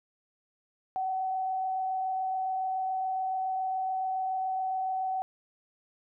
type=tone with frequency modulation; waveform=sine; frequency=756 Hz; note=F#5; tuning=37 cents sharp; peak=-28 dBFS; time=0.96-5.22 s; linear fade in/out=0 ms; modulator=27.1 Hz; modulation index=0.32; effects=none